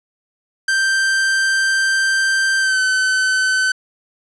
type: tone with pitch glide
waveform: 45% pulse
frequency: 1568 to 1522.5 Hz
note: G6 to F#6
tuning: 0 to +49 cents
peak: -14 dBFS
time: 0.68-3.72 s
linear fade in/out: 5 ms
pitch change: -51 cents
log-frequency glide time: 2.59-2.8 s
effects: resampled to 22050 Hz + 8-bit